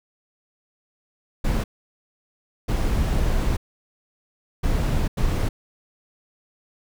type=noise bursts at uneven times; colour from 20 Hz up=brown; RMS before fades=-21 dBFS; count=4; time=1.44-1.64 / 2.68-3.57 / 4.63-5.08 / 5.17-5.49 s; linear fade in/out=10 ms; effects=none